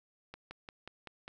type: slowing click train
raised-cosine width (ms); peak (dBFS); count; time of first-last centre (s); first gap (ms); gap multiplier
0.3; -29; 6; 0.34-1.279; 170; 1.05
effects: none